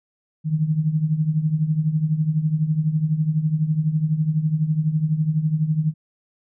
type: tone with tremolo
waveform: sine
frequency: 155.56 Hz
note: D#3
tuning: in tune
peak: -14 dBFS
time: 0.44-5.94 s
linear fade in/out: 50 ms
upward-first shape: triangle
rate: 12 Hz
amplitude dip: 80%
effects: none